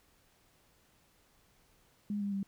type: tone with pitch steps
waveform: sine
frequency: 206 / 201.3 / 196.7 Hz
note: G#3 / G3 / G3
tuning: -14 / +46 / +6 cents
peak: -32 dBFS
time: 2.1-2.43 s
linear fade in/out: 2 ms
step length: 110 ms
effects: pink hiss -68 dBFS RMS until 2.47 s